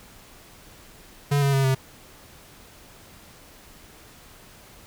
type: tone with pitch steps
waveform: square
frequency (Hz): 142.8 / 139.3 / 135.88 / 132.55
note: D3 / C#3 / C#3 / C3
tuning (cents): -48 / +9 / -34 / +23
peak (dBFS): -19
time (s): 1.31-1.75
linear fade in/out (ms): 10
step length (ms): 110
effects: pink hiss -49 dBFS RMS until 4.86 s